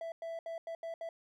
triangle tone bursts at uneven times, 662 Hz, E5, 7 cents sharp, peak -36 dBFS, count 6, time 0.01-0.12 / 0.22-0.39 / 0.46-0.58 / 0.67-0.75 / 0.83-0.94 / 1.01-1.09 s, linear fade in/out 2 ms, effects none

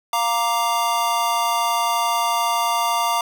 square chord, Bb major, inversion second, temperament equal, 698.5 / 932.3 / 1174.7 Hz, F5 / Bb5 / D6, 0 / 0 / 0 cents, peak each -25 / -22 / -24 dBFS, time 0.13-3.21 s, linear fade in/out 2 ms, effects none

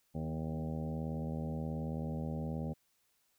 harmonic tone with a mistuned harmonic, 78.7 Hz, D#2, 20 cents sharp, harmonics 1 / 2 / 3 / 4 / 5 / 6 / 7 / 8 / 9 / 10, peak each -43 / -38 / -41 / -52 / -51 / -50 / -48 / -54 / -60 / -52 dBFS, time 0.14-2.74 s, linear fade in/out 20 ms, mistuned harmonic 3, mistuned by +24 cents, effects white hiss -75 dBFS RMS until 3.38 s

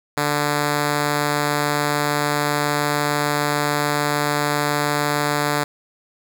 5% pulse tone, 146.83 Hz, D3, in tune, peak -7 dBFS, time 0.17-5.64 s, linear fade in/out 5 ms, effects none

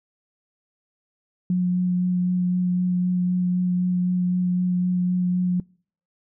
sine tone with vibrato, 180.2 Hz, F#3, 45 cents flat, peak -18 dBFS, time 1.5-5.6 s, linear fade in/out 2 ms, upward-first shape sine, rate 3.9 Hz, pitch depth 10 cents each way, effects noise-tail reverb RT60 0.5 s tail -26 dB re dry

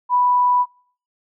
sine tone, 987 Hz, B5, 1 cent flat, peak -13 dBFS, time 0.09-0.66 s, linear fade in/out 50 ms, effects noise-tail reverb RT60 0.5 s tail -23 dB re dry

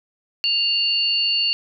sine tone pair together, 2794 / 4453 Hz, F7 / C#8, 0 / +7 cents, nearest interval minor sixth, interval 807 cents, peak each -20 dBFS, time 0.44-1.53 s, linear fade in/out 0 ms, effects none

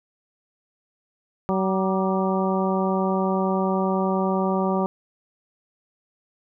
harmonic tone with a mistuned harmonic, 189.7 Hz, F#3, 43 cents sharp, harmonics 1 / 2 / 3 / 4 / 5 / 6, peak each -23 / -26 / -28 / -29 / -30 / -31 dBFS, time 1.49-4.86 s, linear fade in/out 0 ms, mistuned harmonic 6, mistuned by +59 cents, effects none

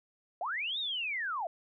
sine linear two-way sweep, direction up then down, 622.3 to 3812 to 622.3 Hz, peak -32 dBFS, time 0.41-1.47 s, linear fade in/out 2 ms, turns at 0.79 s, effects none

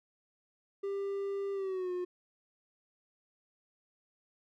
triangle tone with pitch glide, 396.5 to 359.4 Hz, G4 to F4, +20 to +50 cents, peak -31 dBFS, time 0.83-2.05 s, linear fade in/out 10 ms, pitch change -170 cents, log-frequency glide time 1.53-1.92 s, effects none

